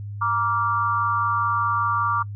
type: tone with amplitude modulation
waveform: sine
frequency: 1167 Hz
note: D6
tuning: 11 cents flat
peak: -15 dBFS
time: 0.21-2.23 s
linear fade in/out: 10 ms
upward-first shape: sine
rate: 225 Hz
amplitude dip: 95%
effects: noise-tail reverb RT60 0.1 s tail -26 dB re dry + added 102 Hz sine -30 dBFS peak until 2.35 s